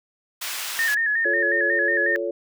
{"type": "high-pass noise", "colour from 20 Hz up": "pink", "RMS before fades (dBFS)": -30, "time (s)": [0.41, 0.95], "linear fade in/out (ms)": 10, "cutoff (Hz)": 1500, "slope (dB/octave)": 12}
{"type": "tone with vibrato", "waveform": "sine", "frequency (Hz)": 1760, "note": "A6", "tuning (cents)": 0, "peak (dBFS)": -19, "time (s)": [0.79, 2.16], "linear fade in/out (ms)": 0, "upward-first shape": "square", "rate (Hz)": 5.5, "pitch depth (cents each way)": 64}
{"type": "chord", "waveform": "sine", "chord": "F augmented", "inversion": "none", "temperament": "equal with one note detuned", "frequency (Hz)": [349.2, 440, 561.8], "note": ["F4", "A4", "C#5"], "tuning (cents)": [0, 0, 23], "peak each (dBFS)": [-28, -29, -27], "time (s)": [1.25, 2.31], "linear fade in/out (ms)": 5}
{"effects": []}